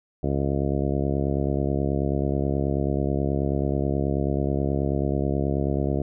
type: harmonic tone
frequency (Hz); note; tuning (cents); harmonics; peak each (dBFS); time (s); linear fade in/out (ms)
69.3; C#2; 0; 1 / 2 / 3 / 4 / 5 / 6 / 7 / 8 / 9 / 10; -28 / -27 / -30 / -30 / -30 / -32 / -36 / -38 / -34 / -39; 0.23-6.02; 5
effects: none